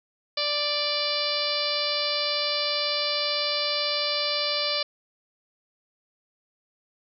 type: harmonic tone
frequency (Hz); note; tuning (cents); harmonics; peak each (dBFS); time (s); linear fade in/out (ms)
587.3; D5; 0; 1 / 2 / 3 / 4 / 5 / 6 / 7 / 8 / 9; -31 / -35 / -40 / -34 / -34 / -33 / -31 / -29 / -36; 0.37-4.83; 5
effects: none